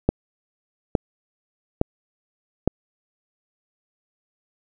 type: click train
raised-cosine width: 2 ms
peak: -3 dBFS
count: 4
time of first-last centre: 0.09-2.676 s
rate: 1.16 Hz
effects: none